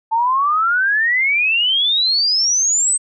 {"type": "exponential sweep", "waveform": "sine", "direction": "up", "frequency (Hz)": [880, 8372], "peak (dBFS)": -13, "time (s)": [0.11, 2.98], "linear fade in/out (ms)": 20, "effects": []}